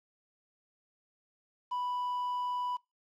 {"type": "tone with quantisation", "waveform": "triangle", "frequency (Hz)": 987.8, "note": "B5", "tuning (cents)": 0, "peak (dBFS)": -30, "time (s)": [1.71, 2.77], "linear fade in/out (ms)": 10, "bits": 9, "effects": ["noise-tail reverb RT60 0.2 s tail -22 dB re dry", "low-pass 5000 Hz 12 dB/octave"]}